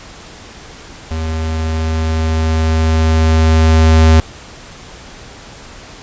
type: tone with level ramp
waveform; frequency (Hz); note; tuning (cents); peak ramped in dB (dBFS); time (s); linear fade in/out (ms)
square; 79.9; D#2; +47; -18 to -5; 1.11-4.2; 0
effects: pink hiss -35 dBFS RMS until 6.02 s + resampled to 16000 Hz